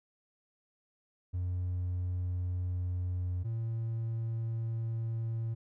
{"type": "tone pair in turn", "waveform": "triangle", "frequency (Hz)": [90.2, 113.73], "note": ["F#2", "A#2"], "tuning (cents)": [-44, -42], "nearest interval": "major third", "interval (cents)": 402, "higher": "second", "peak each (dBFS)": [-28, -29], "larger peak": "first", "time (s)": [[1.33, 3.44], [3.44, 5.55]], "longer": "neither", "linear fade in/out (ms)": 20, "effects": ["tanh soft clip ceiling -26 dBFS"]}